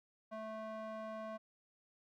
square tone with band-pass filter, 218.9 Hz, A3, 9 cents flat, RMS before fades -45 dBFS, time 0.31-1.38 s, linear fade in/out 20 ms, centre 820 Hz, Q 2.1, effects none

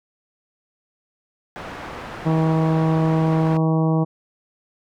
white low-pass noise, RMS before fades -34 dBFS, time 1.56-3.57 s, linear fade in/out 0 ms, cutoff 1300 Hz, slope 12 dB/octave
harmonic tone, 160 Hz, D#3, 49 cents sharp, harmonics 1 / 2 / 3 / 4 / 5 / 6 / 7, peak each -17 / -23 / -27 / -29 / -31 / -33 / -34 dBFS, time 2.25-4.05 s, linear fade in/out 20 ms
effects none

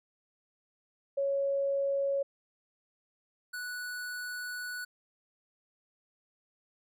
sine / square tone pair in turn, 554.4 / 1476.7 Hz, C#5 / F#6, 0 / -4 cents, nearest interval octave + perfect fourth, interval 1696 cents, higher second, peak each -27 / -37 dBFS, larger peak first, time 1.17-2.23 / 3.53-4.85 s, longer second, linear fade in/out 10 ms, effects none

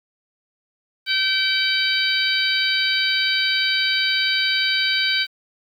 harmonic tone, 769 Hz, G5, 33 cents flat, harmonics 2 / 3 / 4 / 5 / 6, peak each -24 / -24 / -24 / -24 / -24 dBFS, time 1.06-5.27 s, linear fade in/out 50 ms, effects 8-bit

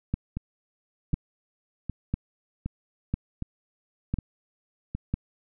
two click trains, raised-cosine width 5 ms, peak -13 / -18 dBFS, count 6 / 7, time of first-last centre 0.14-5.14 / 0.37-4.95 s, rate 1 / 1.31 Hz, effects none

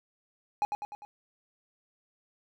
triangle tone with echo, 830.6 Hz, G#5, in tune, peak -22 dBFS, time 0.62-0.65 s, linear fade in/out 0 ms, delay 100 ms, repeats 4, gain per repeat -5 dB, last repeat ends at 1.05 s, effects none

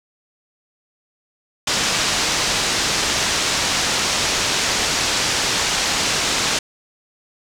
white low-pass noise, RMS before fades -20 dBFS, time 1.67-6.59 s, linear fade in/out 5 ms, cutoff 6800 Hz, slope 24 dB/octave, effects none

